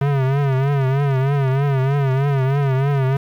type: tone with vibrato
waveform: square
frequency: 136.8 Hz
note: C#3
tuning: 23 cents flat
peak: -16 dBFS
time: 0.01-3.17 s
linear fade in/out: 5 ms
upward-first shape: triangle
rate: 3.2 Hz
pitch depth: 100 cents each way
effects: low-pass 2000 Hz 12 dB/octave + 7-bit